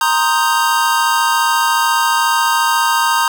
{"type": "chord", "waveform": "square", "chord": "C minor seventh", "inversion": "third", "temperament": "equal", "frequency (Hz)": [932.3, 1046.5, 1244.5, 1568], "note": ["Bb5", "C6", "Eb6", "G6"], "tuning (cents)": [0, 0, 0, 0], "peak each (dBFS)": [-16, -21, -19, -20], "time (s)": [0.01, 3.28], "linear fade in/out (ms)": 2, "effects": []}